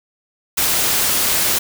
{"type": "noise", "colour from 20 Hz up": "white", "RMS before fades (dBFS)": -17, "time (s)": [0.57, 1.59], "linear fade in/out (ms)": 10, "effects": []}